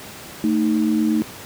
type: tone pair together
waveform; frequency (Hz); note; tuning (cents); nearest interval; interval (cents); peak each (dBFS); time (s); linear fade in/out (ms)
sine; 223 / 311.4; A3 / D#4; +23 / +2; tritone; 579; -18 / -19; 0.44-1.22; 0
effects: pink hiss -37 dBFS RMS until 1.45 s + high-pass 100 Hz 12 dB/octave